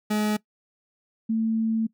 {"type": "tone pair in turn", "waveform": ["40% pulse", "sine"], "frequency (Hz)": [211.7, 223.3], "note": ["G#3", "A3"], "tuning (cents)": [33, 26], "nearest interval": "minor second", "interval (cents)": 93, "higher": "second", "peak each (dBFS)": -21, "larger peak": "neither", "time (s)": [[0.1, 0.37], [1.29, 1.87]], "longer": "second", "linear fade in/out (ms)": 10, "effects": ["noise-tail reverb RT60 0.1 s tail -21 dB re dry"]}